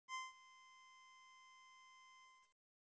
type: tone with ADSR envelope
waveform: 25% pulse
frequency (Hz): 1038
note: C6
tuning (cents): -14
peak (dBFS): -39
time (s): 0.08-2.56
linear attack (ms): 63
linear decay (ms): 180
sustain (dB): -20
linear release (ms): 320
effects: resampled to 16000 Hz + 13-bit